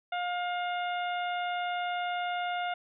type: harmonic tone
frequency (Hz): 710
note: F5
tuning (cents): +28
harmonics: 1 / 2 / 3 / 4 / 5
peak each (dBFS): -31 / -37 / -41 / -43 / -45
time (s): 0.12-2.74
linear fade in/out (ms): 5
effects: none